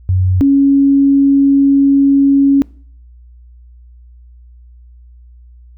sine tone pair in turn, 92.5 / 277.2 Hz, F#2 / C#4, 0 / 0 cents, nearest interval octave + perfect fifth, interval 1900 cents, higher second, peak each -9 / -6 dBFS, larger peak second, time 0.09-0.41 / 0.41-2.62 s, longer second, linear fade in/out 0 ms, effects noise-tail reverb RT60 0.5 s tail -24 dB re dry + added 60 Hz sine -37 dBFS peak until 5.77 s

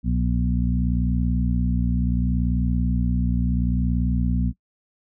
harmonic tone with a mistuned harmonic, 60.7 Hz, B1, 29 cents flat, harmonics 1 / 2 / 3 / 4, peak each -22 / -27 / -24 / -27 dBFS, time 0.03-4.53 s, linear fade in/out 50 ms, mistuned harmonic 1, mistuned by +92 cents, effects noise-tail reverb RT60 0.1 s tail -21 dB re dry

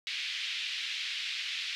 white band-pass noise, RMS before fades -36 dBFS, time 0.07-1.75 s, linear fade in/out 0 ms, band 2200 to 3800 Hz, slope 24 dB/octave, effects none

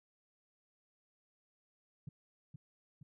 sine tone with echo, 142.2 Hz, C#3, 45 cents sharp, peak -40 dBFS, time 2.07-2.09 s, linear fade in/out 5 ms, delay 470 ms, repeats 2, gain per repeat -5 dB, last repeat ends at 3.03 s, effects tanh soft clip ceiling -37 dBFS

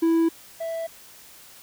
triangle tone pair in turn, 329.6 / 659.2 Hz, E4 / E5, 0 / 0 cents, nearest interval octave, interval 1200 cents, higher second, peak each -15 / -25 dBFS, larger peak first, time 0.02-0.29 / 0.6-0.87 s, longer neither, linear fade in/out 10 ms, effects white hiss -48 dBFS RMS until 1.62 s

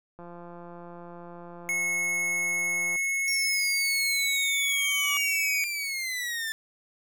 click train, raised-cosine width 1 ms, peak -31 dBFS, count 480, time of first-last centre 0.19-2.959 s, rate 173 Hz
square tone with pitch glide, 2187 to 2263 Hz, C#7 to C#7, -24 to +35 cents, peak -26 dBFS, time 1.69-5.64 s, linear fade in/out 0 ms, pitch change +59 cents, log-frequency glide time 3.67-5.24 s
sawtooth exponential sweep, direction down, 5588 to 1760 Hz, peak -26 dBFS, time 3.28-6.52 s, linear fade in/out 0 ms
square tone with exponential growth, 1156 Hz, D6, 28 cents flat, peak -31 dBFS, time 4.43-5.17 s, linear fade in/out 0 ms, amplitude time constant 160 ms
effects none

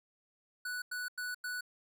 square tone bursts, 1480 Hz, F#6, in tune, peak -37 dBFS, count 4, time 0.65-1.609 s, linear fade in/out 5 ms, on 170 ms, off 93 ms, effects none

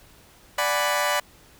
20% pulse chord, G# half-diminished seventh, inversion second, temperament equal, 587.3 / 740 / 830.6 / 987.8 Hz, D5 / F#5 / G#5 / B5, 0 / 0 / 0 / 0 cents, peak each -20 / -24 / -26 / -21 dBFS, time 0.58-1.2 s, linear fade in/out 5 ms, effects pink hiss -53 dBFS RMS until 1.59 s

